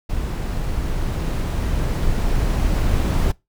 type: noise with level ramp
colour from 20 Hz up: brown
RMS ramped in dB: -24 to -17 dBFS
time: 0.09-3.32 s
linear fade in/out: 10 ms
effects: noise-tail reverb RT60 0.2 s tail -22 dB re dry